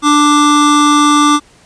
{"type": "tone pair together", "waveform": "square", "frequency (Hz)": [294.5, 1178], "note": ["D4", "D6"], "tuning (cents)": [5, 5], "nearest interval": "2 octaves", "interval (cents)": 2400, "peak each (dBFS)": -10, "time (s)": [0.02, 1.4], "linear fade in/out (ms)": 50, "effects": ["pink hiss -46 dBFS RMS until 1.65 s", "resampled to 22050 Hz"]}